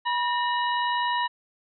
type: harmonic tone with a mistuned harmonic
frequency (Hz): 970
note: B5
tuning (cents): -31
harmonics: 1 / 2 / 3 / 4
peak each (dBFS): -24 / -30 / -34 / -36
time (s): 0.05-1.28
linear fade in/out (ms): 20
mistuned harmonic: 2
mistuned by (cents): -100
effects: none